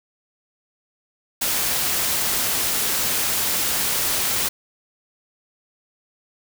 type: noise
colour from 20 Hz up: white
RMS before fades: -22 dBFS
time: 1.41-4.49 s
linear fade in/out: 10 ms
effects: none